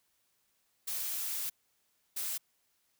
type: noise bursts at uneven times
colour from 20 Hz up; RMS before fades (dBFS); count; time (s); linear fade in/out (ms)
blue; -36; 2; 0.87-1.5 / 2.16-2.38; 10
effects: white hiss -75 dBFS RMS until 2.99 s